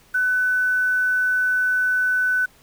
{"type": "tone with quantisation", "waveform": "sine", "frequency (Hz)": 1500, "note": "F#6", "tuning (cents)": 23, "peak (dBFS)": -17, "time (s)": [0.14, 2.46], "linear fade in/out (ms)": 10, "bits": 7, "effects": ["pink hiss -54 dBFS RMS until 2.62 s"]}